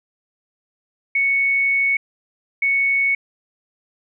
sine tone bursts at uneven times, 2217 Hz, C#7, in tune, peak -15 dBFS, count 2, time 1.15-1.97 / 2.62-3.15 s, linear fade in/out 5 ms, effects none

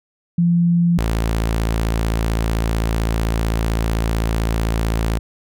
sine / sawtooth tone pair in turn, 171.9 / 55.7 Hz, F3 / A1, -27 / +22 cents, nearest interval octave + minor sixth, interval 1951 cents, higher first, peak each -12 / -13 dBFS, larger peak first, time 0.38-0.98 / 0.98-5.19 s, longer second, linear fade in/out 5 ms, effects none

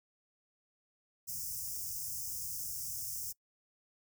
white band-stop noise, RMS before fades -40 dBFS, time 1.27-3.33 s, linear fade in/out 20 ms, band 160 to 5100 Hz, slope 96 dB/octave, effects noise-tail reverb RT60 0.1 s tail -23 dB re dry

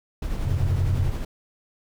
brown noise with tremolo, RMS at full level -26 dBFS, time 0.22-1.25 s, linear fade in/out 5 ms, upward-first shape sine, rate 11 Hz, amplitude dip 35%
sine chord, F suspended second, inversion none, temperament equal, 87.31 / 98 / 130.81 Hz, F2 / G2 / C3, 0 / 0 / 0 cents, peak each -24 / -25 / -27 dBFS, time 0.45-1.1 s, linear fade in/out 10 ms
effects none

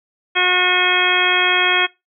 harmonic tone, 362.5 Hz, F#4, 35 cents flat, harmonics 1 / 2 / 3 / 4 / 5 / 6 / 7 / 9, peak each -24 / -24 / -24 / -21 / -22 / -20 / -20 / -20 dBFS, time 0.35-1.87 s, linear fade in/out 20 ms, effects noise-tail reverb RT60 0.2 s tail -21 dB re dry

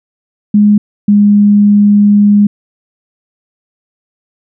sine tone pair in turn, 207.7 / 205.4 Hz, G#3 / G#3, 0 / -19 cents, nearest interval unison, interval 19 cents, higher first, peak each -3 dBFS, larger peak neither, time 0.54-0.78 / 1.08-2.47 s, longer second, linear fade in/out 5 ms, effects none

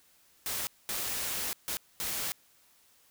white noise bursts at uneven times, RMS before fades -34 dBFS, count 4, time 0.46-0.67 / 0.89-1.53 / 1.68-1.77 / 2-2.32 s, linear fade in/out 0 ms, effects white hiss -64 dBFS RMS until 3.1 s

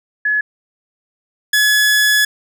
sine / sawtooth tone pair in turn, 1700 / 1700 Hz, G#6 / G#6, +40 / +40 cents, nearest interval unison, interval 0 cents, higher neither, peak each -13 / -7 dBFS, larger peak second, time 0.25-0.41 / 1.53-2.25 s, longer second, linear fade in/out 5 ms, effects none

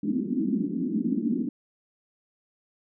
pink band-pass noise, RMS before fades -27 dBFS, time 0.03-1.49 s, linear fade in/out 5 ms, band 200 to 310 Hz, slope 48 dB/octave, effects none

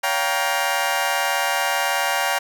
20% pulse chord, G half-diminished seventh, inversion second, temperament just, 564.5 / 705.6 / 784 / 940.8 Hz, Db5 / F5 / G5 / Bb5, +31 / +18 / 0 / +16 cents, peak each -22 / -21 / -19 / -20 dBFS, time 0.03-2.39 s, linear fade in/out 10 ms, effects none

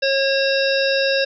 harmonic tone with a mistuned harmonic, 544 Hz, C#5, 33 cents flat, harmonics 1 / 3 / 5 / 7 / 9 / 10, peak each -18 / -23 / -25 / -26 / -28 / -28 dBFS, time 0.02-1.25 s, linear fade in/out 10 ms, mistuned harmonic 10, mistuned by -16 cents, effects none

